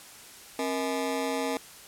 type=ring-modulated tone; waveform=25% pulse; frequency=370 Hz; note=F#4; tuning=in tune; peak=-21 dBFS; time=0.59-1.57 s; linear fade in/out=0 ms; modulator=101 Hz; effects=white hiss -48 dBFS RMS until 1.87 s + low-pass 12000 Hz 12 dB/octave